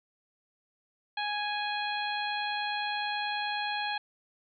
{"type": "harmonic tone", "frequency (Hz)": 830.6, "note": "G#5", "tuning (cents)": 0, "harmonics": [1, 2, 3, 4, 5], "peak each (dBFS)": [-33, -36, -38, -39, -40], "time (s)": [1.17, 3.98], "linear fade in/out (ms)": 5, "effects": []}